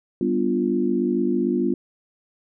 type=chord; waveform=sine; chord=G dominant seventh; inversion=none; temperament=equal; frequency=196 / 246.9 / 293.7 / 349.2 Hz; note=G3 / B3 / D4 / F4; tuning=0 / 0 / 0 / 0 cents; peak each=-26 / -23 / -27 / -23 dBFS; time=0.21-1.74 s; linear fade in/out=2 ms; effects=none